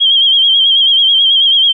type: tone with vibrato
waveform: sine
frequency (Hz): 3207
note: G7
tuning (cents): +39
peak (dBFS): -6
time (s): 0-1.73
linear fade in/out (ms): 20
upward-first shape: sine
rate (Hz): 9.2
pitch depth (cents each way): 58
effects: none